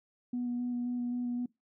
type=tone with vibrato; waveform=sine; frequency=244 Hz; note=B3; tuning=21 cents flat; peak=-30 dBFS; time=0.33-1.46 s; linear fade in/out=5 ms; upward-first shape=square; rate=3.8 Hz; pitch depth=10 cents each way; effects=noise-tail reverb RT60 0.2 s tail -22 dB re dry + tanh soft clip ceiling -27 dBFS